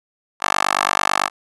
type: tone with high-pass filter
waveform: 10% pulse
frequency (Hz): 49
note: G1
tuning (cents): 0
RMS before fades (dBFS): -19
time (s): 0.4-1.3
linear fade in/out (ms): 50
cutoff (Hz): 1000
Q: 2.3
effects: resampled to 24000 Hz